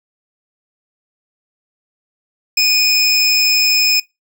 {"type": "tone pair together", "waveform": "square", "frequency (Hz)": [2468, 5208], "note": ["D#7", "E8"], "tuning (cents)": [-15, -22], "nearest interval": "octave + minor second", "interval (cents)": 1293, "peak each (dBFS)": -14, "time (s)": [2.57, 4], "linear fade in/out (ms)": 5, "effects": ["noise-tail reverb RT60 0.2 s tail -22 dB re dry"]}